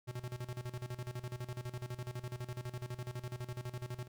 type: tone with tremolo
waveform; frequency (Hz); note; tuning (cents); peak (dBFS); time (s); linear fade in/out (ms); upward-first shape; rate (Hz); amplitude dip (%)
square; 123.47; B2; 0; -39; 0.07-4.08; 20; square; 12; 80
effects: none